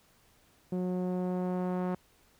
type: tone with low-pass filter sweep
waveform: sawtooth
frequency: 181.7 Hz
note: F#3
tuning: 31 cents flat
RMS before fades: -32 dBFS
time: 0.72-1.95 s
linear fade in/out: 5 ms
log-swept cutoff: 460 to 1100 Hz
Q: 1
effects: pink hiss -65 dBFS RMS until 2.39 s